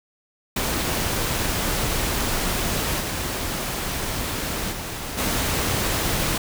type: noise with level steps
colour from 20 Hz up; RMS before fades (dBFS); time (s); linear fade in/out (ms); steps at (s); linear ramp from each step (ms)
pink; -24 / -27 / -31 / -23; 0.56-6.38; 5; 2.99 / 4.71 / 5.17; 20
effects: none